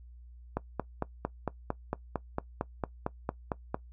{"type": "click train", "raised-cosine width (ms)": 1, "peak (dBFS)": -16, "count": 15, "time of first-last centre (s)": [0.57, 3.745], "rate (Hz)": 4.41, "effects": ["noise-tail reverb RT60 0.1 s tail -19 dB re dry", "added 60 Hz sine -48 dBFS peak until 3.92 s"]}